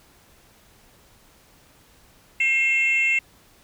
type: tone pair together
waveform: sine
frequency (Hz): 2133 / 2688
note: C7 / E7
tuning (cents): +33 / +33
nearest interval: major third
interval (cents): 400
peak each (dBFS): -19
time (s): 2.4-3.19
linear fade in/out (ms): 5
effects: tanh soft clip ceiling -13 dBFS + pink hiss -55 dBFS RMS until 3.63 s